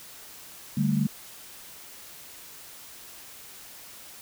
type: chord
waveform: sine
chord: D suspended fourth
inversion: none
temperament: equal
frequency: 146.83 / 196 / 220 Hz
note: D3 / G3 / A3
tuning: 0 / 0 / 0 cents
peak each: -26 dBFS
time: 0.77-1.07 s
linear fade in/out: 5 ms
effects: white hiss -46 dBFS RMS until 4.21 s